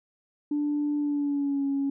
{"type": "tone with pitch glide", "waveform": "sine", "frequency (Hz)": [293.7, 277.2], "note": ["D4", "C#4"], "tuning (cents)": [0, 0], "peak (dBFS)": -23, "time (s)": [0.51, 1.9], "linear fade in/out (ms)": 5, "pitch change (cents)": -100, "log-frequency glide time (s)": [0.98, 1.65], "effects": ["tanh soft clip ceiling -20 dBFS"]}